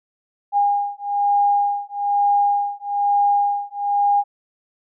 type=beating tone pair; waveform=sine; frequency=812 / 813.1 Hz; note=G#5 / G#5; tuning=-39 / -37 cents; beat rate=1.1 Hz; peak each=-19 dBFS; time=0.52-4.24 s; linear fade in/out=50 ms; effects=none